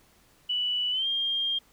sine tone with pitch glide, 2960 to 3209 Hz, F#7 to G7, 0 to +40 cents, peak -25 dBFS, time 0.49-1.59 s, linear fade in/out 10 ms, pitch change +140 cents, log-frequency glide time 0.91-1.07 s, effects pink hiss -61 dBFS RMS until 1.72 s

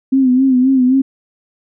sine tone with vibrato, 259.4 Hz, C4, 15 cents flat, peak -8 dBFS, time 0.12-1.02 s, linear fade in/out 10 ms, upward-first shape sine, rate 3.8 Hz, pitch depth 67 cents each way, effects none

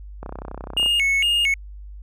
click train, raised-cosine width 1 ms, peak -19 dBFS, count 21, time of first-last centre 0.23-0.861 s, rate 31.7 Hz
triangle tone with vibrato, 2500 Hz, D#7, 8 cents sharp, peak -15 dBFS, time 0.77-1.54 s, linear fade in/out 2 ms, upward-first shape square, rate 2.2 Hz, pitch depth 220 cents each way
effects added 50 Hz sine -35 dBFS peak until 2.02 s

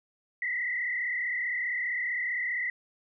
sine tone with frequency modulation, 1975.5 Hz, B6, in tune, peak -28 dBFS, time 0.42-2.7 s, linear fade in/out 2 ms, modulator 35.3 Hz, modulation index 2.2, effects none

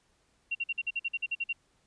sine tone bursts, 2753 Hz, F7, 25 cents flat, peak -28 dBFS, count 12, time 0.51-1.53 s, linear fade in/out 10 ms, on 41 ms, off 48 ms, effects pink hiss -70 dBFS RMS until 1.86 s + resampled to 22050 Hz

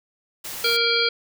white noise, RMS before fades -33 dBFS, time 0.44-0.77 s, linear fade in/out 10 ms
harmonic tone, 466.2 Hz, A#4, in tune, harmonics 1 / 3 / 5 / 7 / 9 / 10, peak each -25 / -25 / -25 / -25 / -25 / -25 dBFS, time 0.64-1.09 s, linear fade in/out 5 ms
effects none

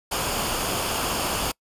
pink noise with comb filter, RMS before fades -26 dBFS, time 0.11-1.52 s, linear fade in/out 10 ms, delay 0.51 ms, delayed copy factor -0.5, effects noise-tail reverb RT60 0.1 s tail -26 dB re dry + resampled to 32000 Hz

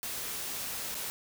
white noise with dropouts, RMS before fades -37 dBFS, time 0.03-1.1 s, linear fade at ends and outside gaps 0 ms, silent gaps 0.945-0.951 s, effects none

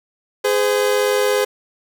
40% pulse tone pair together, 415.3 / 512.2 Hz, G#4 / C5, 0 / -37 cents, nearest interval major third, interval 363 cents, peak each -17 dBFS, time 0.44-1.45 s, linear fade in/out 10 ms, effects none

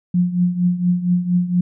sine tone with tremolo, 177.9 Hz, F3, 32 cents sharp, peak -11 dBFS, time 0.14-1.61 s, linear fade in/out 5 ms, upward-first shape triangle, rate 4.3 Hz, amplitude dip 80%, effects none

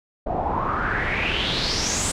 pink noise with low-pass filter sweep, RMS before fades -24 dBFS, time 0.26-2.12 s, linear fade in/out 10 ms, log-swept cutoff 640 to 8500 Hz, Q 5.2, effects none

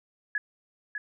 sine tone with echo, 1690 Hz, G#6, 30 cents sharp, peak -25 dBFS, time 0.35-0.38 s, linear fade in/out 2 ms, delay 600 ms, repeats 1, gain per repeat -6 dB, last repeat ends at 0.98 s, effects none

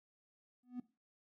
triangle tone with exponential growth, 247.4 Hz, B3, 3 cents sharp, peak -34 dBFS, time 0.63-0.8 s, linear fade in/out 5 ms, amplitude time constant 36 ms, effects noise-tail reverb RT60 0.3 s tail -19 dB re dry + tanh soft clip ceiling -32 dBFS

